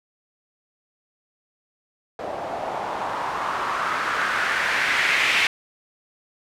blue noise with low-pass filter sweep, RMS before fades -24 dBFS, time 2.19-5.47 s, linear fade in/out 2 ms, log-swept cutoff 630 to 2400 Hz, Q 2.6, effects none

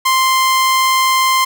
sawtooth tone, 1046.5 Hz, C6, in tune, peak -7 dBFS, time 0.05-1.45 s, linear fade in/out 10 ms, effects none

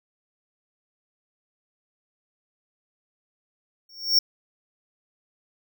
square tone with exponential growth, 5490 Hz, F8, 31 cents flat, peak -13 dBFS, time 3.89-4.19 s, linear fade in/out 5 ms, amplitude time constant 65 ms, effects none

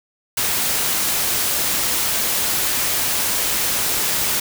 white noise, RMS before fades -20 dBFS, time 0.37-4.4 s, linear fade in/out 5 ms, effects none

